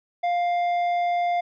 sine tone with tanh clipping, 701 Hz, F5, 6 cents sharp, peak -22 dBFS, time 0.23-1.41 s, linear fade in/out 10 ms, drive 8 dB, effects none

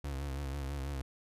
35% pulse tone with vibrato, 69.3 Hz, C#2, in tune, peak -34 dBFS, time 0.04-1.02 s, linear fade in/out 5 ms, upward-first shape sine, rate 6.1 Hz, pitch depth 66 cents each way, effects resampled to 32000 Hz

